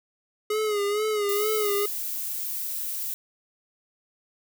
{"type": "tone with vibrato", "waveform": "square", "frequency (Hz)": 418.4, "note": "G#4", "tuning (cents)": 13, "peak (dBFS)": -24, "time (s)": [0.5, 1.86], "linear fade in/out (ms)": 5, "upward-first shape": "sine", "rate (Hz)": 2.2, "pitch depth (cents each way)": 63}
{"type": "noise", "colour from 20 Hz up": "violet", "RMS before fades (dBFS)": -31, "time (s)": [1.29, 3.14], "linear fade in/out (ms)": 0}
{"effects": []}